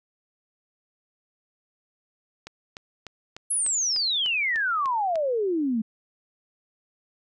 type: click train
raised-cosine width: 0.2 ms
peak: -21 dBFS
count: 10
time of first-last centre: 2.47-5.157 s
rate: 3.35 Hz
type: exponential sweep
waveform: sine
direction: down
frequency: 10930 to 211.7 Hz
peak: -22 dBFS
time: 3.5-5.82 s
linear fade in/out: 10 ms
effects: none